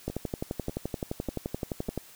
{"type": "two click trains", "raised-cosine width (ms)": 2, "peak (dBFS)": [-22, -17], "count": [4, 23], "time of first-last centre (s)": [[0.1, 1.886], [0.08, 1.977]], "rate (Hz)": [1.68, 11.6], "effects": ["white hiss -52 dBFS RMS until 2.15 s"]}